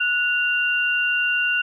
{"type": "tone pair together", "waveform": "sine", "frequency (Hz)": [1467, 2776], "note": ["F#6", "F7"], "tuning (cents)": [-15, -11], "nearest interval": "major seventh", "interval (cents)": 1104, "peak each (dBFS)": -21, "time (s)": [0, 1.62], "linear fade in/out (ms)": 10, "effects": []}